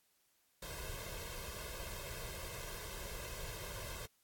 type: noise with comb filter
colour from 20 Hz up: pink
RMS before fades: -45 dBFS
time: 0.62-4.06 s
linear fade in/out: 5 ms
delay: 1.9 ms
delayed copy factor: +0.85
effects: white hiss -75 dBFS RMS until 4.23 s + AAC 64 kbps